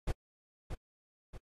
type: noise with echo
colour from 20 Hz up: brown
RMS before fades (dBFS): -31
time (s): 0.07-0.12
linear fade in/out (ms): 10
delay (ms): 630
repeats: 2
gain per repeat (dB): -7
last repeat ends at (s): 1.38
effects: AAC 32 kbps